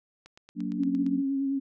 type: click train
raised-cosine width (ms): 0.2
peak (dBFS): -32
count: 8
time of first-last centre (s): 0.26-1.065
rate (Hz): 8.7
type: chord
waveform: sine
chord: Gb augmented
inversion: none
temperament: just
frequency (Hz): 185 / 231.2 / 289.1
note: Gb3 / Bb3 / D4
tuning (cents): 0 / -14 / -27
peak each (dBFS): -33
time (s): 0.55-1.23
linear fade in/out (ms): 50
type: tone with vibrato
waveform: sine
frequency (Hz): 273.5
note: C#4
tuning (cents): -23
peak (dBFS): -25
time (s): 0.78-1.6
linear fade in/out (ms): 20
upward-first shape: sine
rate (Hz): 9.6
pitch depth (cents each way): 24
effects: none